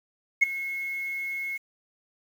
sine tone with ADSR envelope, 2174 Hz, C#7, 34 cents flat, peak -11 dBFS, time 0.41-1.58 s, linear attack 20 ms, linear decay 11 ms, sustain -18 dB, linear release 17 ms, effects tanh soft clip ceiling -12 dBFS + 8-bit

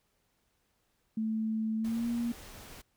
sine tone with pitch glide, 220 to 235.8 Hz, A3 to A#3, 0 to +20 cents, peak -29 dBFS, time 1.17-2.32 s, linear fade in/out 5 ms, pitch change +120 cents, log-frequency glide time 1.78-2.07 s
pink noise, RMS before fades -49 dBFS, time 1.84-2.82 s, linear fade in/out 10 ms
effects pink hiss -75 dBFS RMS until 2.96 s

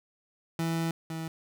30% pulse tone pair in turn, 164.81 / 161.98 Hz, E3 / E3, 0 / -30 cents, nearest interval unison, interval 30 cents, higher first, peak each -25 / -31 dBFS, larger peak first, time 0.59-0.91 / 1.1-1.28 s, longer first, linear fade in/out 2 ms, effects none

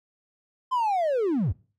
triangle linear sweep, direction down, 1046.5 to 64.2 Hz, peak -19 dBFS, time 0.71-1.53 s, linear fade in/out 20 ms, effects noise-tail reverb RT60 0.4 s tail -25 dB re dry + tanh soft clip ceiling -16 dBFS

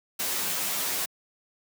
white noise with comb filter, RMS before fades -29 dBFS, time 0.19-1.06 s, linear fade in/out 10 ms, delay 11 ms, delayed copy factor +0.8, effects high-pass 150 Hz 12 dB/octave

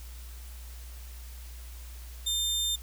sawtooth tone, 3600 Hz, A7, 39 cents sharp, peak -24 dBFS, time 2.26-2.76 s, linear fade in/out 10 ms, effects added 60 Hz sine -41 dBFS peak until 2.82 s + white hiss -52 dBFS RMS until 2.82 s

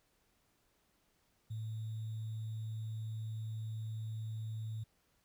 sine tone with sample-and-hold, 110 Hz, A2, in tune, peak -38 dBFS, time 1.5-4.84 s, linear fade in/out 10 ms, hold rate 3675 Hz, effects pink hiss -75 dBFS RMS until 5.24 s

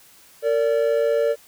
triangle tone pair together, 457.6 / 577.6 Hz, A#4 / D5, -32 / -29 cents, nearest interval major third, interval 403 cents, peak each -18 dBFS, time 0.42-1.36 s, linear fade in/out 50 ms, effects white hiss -51 dBFS RMS until 1.47 s

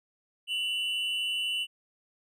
triangle tone pair together, 2748 / 2960 Hz, F7 / F#7, -29 / 0 cents, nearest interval minor second, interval 129 cents, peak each -32 / -28 dBFS, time 0.47-1.67 s, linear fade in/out 50 ms, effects none

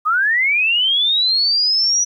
sine linear sweep, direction up, 1200 to 5880 Hz, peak -13 dBFS, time 0.05-2.05 s, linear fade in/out 20 ms, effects 9-bit

